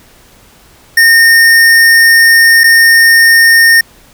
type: tone with dropouts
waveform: square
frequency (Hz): 1832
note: A#6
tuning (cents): -31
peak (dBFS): -3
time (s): 0.97-3.81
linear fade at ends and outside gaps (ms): 5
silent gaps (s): 2.636-2.64
effects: pink hiss -42 dBFS RMS until 4.13 s